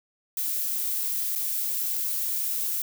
violet noise with dropouts, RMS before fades -28 dBFS, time 0.37-2.82 s, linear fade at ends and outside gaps 2 ms, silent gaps 1.353-1.358 s, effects none

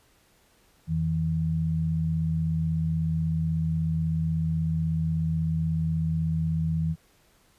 sine tone pair together, 84.8 / 161.1 Hz, E2 / E3, +50 / -39 cents, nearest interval major seventh, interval 1111 cents, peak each -30 / -24 dBFS, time 0.87-6.96 s, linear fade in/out 50 ms, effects pink hiss -62 dBFS RMS until 7.58 s + resampled to 32000 Hz

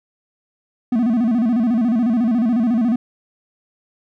triangle tone with vibrato, 233.1 Hz, A#3, in tune, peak -12 dBFS, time 0.92-2.96 s, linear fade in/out 5 ms, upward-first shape square, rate 14 Hz, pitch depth 110 cents each way, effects none

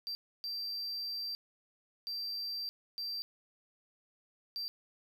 triangle tone bursts at uneven times, 4699 Hz, D8, in tune, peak -35 dBFS, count 5, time 0.07-0.15 / 0.44-1.35 / 2.07-2.69 / 2.98-3.22 / 4.56-4.68 s, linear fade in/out 0 ms, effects none

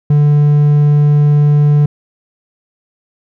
triangle tone, 147 Hz, D3, 2 cents sharp, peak -4 dBFS, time 0.1-1.86 s, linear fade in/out 5 ms, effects none

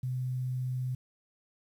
sine tone with quantisation, 127.5 Hz, C3, 44 cents flat, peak -30 dBFS, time 0.03-0.95 s, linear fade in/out 5 ms, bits 10, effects none

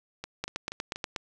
two click trains, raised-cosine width 0.2 ms, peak -19 / -14 dBFS, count 4 / 7, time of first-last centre 0.24-0.959 / 0.44-1.162 s, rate 4.17 / 8.31 Hz, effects none

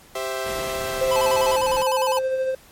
sawtooth chord, C major, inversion second, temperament equal, 392 / 523.3 / 659.3 Hz, G4 / C5 / E5, 0 / 0 / 0 cents, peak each -27 / -26 / -25 dBFS, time 0.15-1.56 s, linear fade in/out 5 ms
pink noise, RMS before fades -35 dBFS, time 0.46-1.83 s, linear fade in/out 0 ms
triangle tone with tremolo, 523.3 Hz, C5, in tune, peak -17 dBFS, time 1.01-2.55 s, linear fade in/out 5 ms, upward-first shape sine, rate 13 Hz, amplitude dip 35%
square tone with vibrato, 932.3 Hz, A#5, in tune, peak -22 dBFS, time 1.11-2.19 s, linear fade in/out 5 ms, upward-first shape square, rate 9.9 Hz, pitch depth 130 cents each way
effects pink hiss -50 dBFS RMS until 2.71 s + MP3 64 kbps

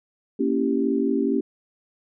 sine chord, A# diminished seventh, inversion none, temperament equal, 233.1 / 277.2 / 329.6 / 392 Hz, A#3 / C#4 / E4 / G4, 0 / 0 / 0 / 0 cents, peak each -25 / -23 / -29 / -25 dBFS, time 0.39-1.41 s, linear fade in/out 10 ms, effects none

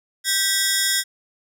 10% pulse ring-modulated tone, 1760 Hz, A6, in tune, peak -6 dBFS, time 0.24-1.04 s, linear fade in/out 50 ms, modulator 188 Hz, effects none

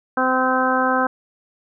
harmonic tone, 257.9 Hz, C4, 25 cents flat, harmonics 1 / 2 / 3 / 4 / 5 / 6, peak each -23 / -23 / -23 / -23 / -23 / -23 dBFS, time 0.17-1.07 s, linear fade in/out 5 ms, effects none

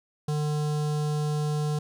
square tone with notch filter, 150 Hz, D3, 37 cents sharp, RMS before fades -27 dBFS, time 0.28-1.79 s, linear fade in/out 5 ms, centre 2100 Hz, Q 0.84, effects low-pass 10000 Hz 12 dB/octave + 11-bit

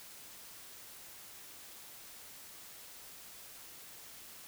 silence, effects white hiss -52 dBFS RMS until 4.47 s

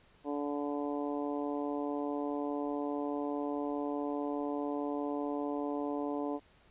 harmonic tone, 144.8 Hz, D3, 24 cents flat, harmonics 2 / 3 / 4 / 5 / 6 / 7, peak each -35 / -39 / -41 / -43 / -45 / -46 dBFS, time 0.24-6.4 s, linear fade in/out 50 ms, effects pink hiss -64 dBFS RMS until 6.7 s + resampled to 8000 Hz

